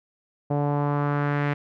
sawtooth tone with low-pass filter sweep, 144.8 Hz, D3, 24 cents flat, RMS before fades -24 dBFS, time 0.5-1.54 s, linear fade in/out 10 ms, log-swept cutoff 690 to 2100 Hz, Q 2.1, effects none

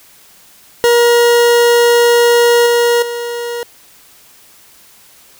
40% pulse tone with level steps, 475.2 Hz, A#4, 33 cents sharp, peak -6 / -8 / -18 dBFS, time 0.84-3.63 s, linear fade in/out 0 ms, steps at 2.66 / 3.02 s, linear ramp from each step 5 ms, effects white hiss -44 dBFS RMS until 5.39 s

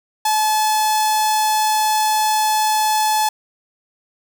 sawtooth tone with notch filter, 861 Hz, A5, 38 cents flat, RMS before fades -17 dBFS, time 0.25-3.29 s, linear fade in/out 5 ms, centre 2100 Hz, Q 0.89, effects none

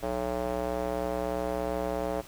square tone with band-pass filter, 61.5 Hz, B1, 7 cents flat, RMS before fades -31 dBFS, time 0.02-2.22 s, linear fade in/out 20 ms, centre 600 Hz, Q 2.2, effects pink hiss -49 dBFS RMS until 2.27 s

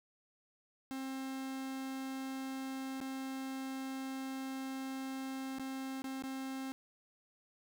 45% pulse tone with dropouts, 265.9 Hz, C4, 28 cents sharp, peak -39 dBFS, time 0.91-6.72 s, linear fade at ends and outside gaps 0 ms, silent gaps 3.003-3.013 / 5.585-5.596 / 6.02-6.042 / 6.223-6.237 s, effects none

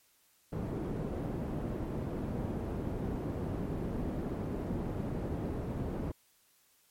white low-pass noise, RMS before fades -36 dBFS, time 0.52-6.12 s, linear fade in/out 10 ms, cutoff 310 Hz, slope 12 dB/octave, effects white hiss -68 dBFS RMS until 6.9 s + MP3 64 kbps

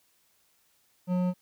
sine tone with hard clipping, 180.7 Hz, F#3, 41 cents flat, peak -26 dBFS, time 1.07-1.34 s, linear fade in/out 50 ms, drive 10 dB, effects white hiss -68 dBFS RMS until 1.41 s

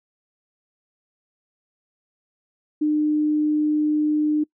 sine tone, 302.3 Hz, D#4, 50 cents flat, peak -17 dBFS, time 2.81-4.44 s, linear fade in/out 10 ms, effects noise-tail reverb RT60 0.1 s tail -24 dB re dry

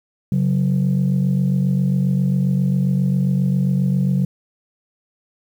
sine tone pair together, 137.56 / 185 Hz, C#3 / F#3, -13 / 0 cents, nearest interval perfect fourth, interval 513 cents, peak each -16 dBFS, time 0.32-4.25 s, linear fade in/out 2 ms, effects tanh soft clip ceiling -11 dBFS + 8-bit

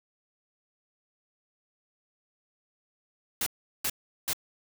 white noise bursts, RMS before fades -29 dBFS, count 3, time 3.41-4.332 s, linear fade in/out 2 ms, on 54 ms, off 380 ms, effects none

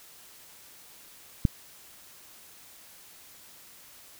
click, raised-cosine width 5 ms, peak -8 dBFS, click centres 1.452 s, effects white hiss -52 dBFS RMS until 4.19 s

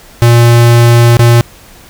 square tone with dropouts, 118.3 Hz, A#2, 26 cents sharp, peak -3 dBFS, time 0.22-1.41 s, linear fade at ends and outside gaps 0 ms, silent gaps 1.17-1.193 s, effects pink hiss -37 dBFS RMS until 1.89 s

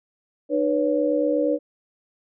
sine tone cluster, 303 / 493.7 / 562 Hz, D#4 / B4 / C#5, -46 / -1 / +24 cents, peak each -23 dBFS, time 0.49-1.59 s, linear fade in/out 50 ms, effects none

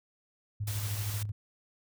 sine tone with tremolo, 103.9 Hz, G#2, 1 cent sharp, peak -30 dBFS, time 0.6-1.32 s, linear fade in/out 10 ms, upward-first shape square, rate 13 Hz, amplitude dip 45%
white noise, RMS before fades -40 dBFS, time 0.67-1.23 s, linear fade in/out 5 ms
effects none

